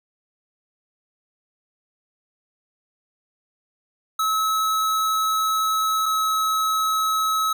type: tone pair in turn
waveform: square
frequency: 1293 / 1287.9 Hz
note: E6 / E6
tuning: -34 / -41 cents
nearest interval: unison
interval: 7 cents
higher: first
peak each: -20 dBFS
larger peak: neither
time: 4.19-6.06 / 6.06-7.53 s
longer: first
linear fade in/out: 5 ms
effects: none